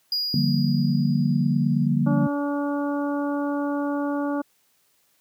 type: tone with exponential decay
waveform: triangle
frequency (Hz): 4880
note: D#8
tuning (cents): -34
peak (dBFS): -20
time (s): 0.12-1.87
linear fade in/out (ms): 2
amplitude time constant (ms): 380
type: chord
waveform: sine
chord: G minor seventh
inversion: second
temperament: just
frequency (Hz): 147 / 176.4 / 196 / 235.2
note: D3 / F3 / G3 / Bb3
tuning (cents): +2 / +18 / 0 / +16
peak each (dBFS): -22 / -26 / -26 / -23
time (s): 0.34-2.27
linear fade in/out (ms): 2
type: harmonic tone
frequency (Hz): 286.8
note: D4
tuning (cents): -41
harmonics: 1 / 2 / 3 / 4 / 5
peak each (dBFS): -24 / -30 / -34 / -36 / -38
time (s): 2.06-4.42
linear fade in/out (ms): 10
effects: white hiss -65 dBFS RMS until 5.2 s + high-pass 80 Hz 12 dB/octave